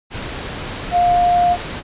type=tone in noise; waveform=sine; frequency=706 Hz; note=F5; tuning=19 cents sharp; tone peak=-11 dBFS; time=0.91-1.57 s; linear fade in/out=50 ms; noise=pink; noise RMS=-27 dBFS; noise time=0.1-1.83 s; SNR=+13 dB; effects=resampled to 8000 Hz